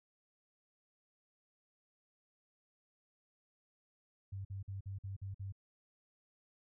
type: tone bursts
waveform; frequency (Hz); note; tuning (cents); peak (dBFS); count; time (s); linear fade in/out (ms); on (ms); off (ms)
sine; 97.6; G2; -7; -40; 7; 4.32-5.524; 10; 130; 49
effects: none